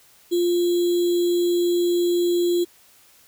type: tone with sample-and-hold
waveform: sine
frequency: 349.2 Hz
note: F4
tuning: in tune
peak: -17 dBFS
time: 0.31-2.65 s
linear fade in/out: 20 ms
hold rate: 3675 Hz
effects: white hiss -54 dBFS RMS until 3.27 s